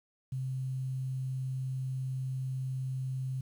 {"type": "tone with quantisation", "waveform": "sine", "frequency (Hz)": 130.81, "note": "C3", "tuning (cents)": 0, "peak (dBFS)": -32, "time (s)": [0.32, 3.41], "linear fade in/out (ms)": 5, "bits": 10, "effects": []}